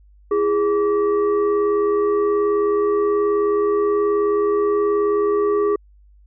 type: tone with frequency modulation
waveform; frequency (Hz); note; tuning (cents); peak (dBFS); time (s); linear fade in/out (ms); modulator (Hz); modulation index
sine; 411.9; G#4; -14; -15; 0.31-5.76; 5; 745; 0.6
effects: added 50 Hz sine -47 dBFS peak until 6.26 s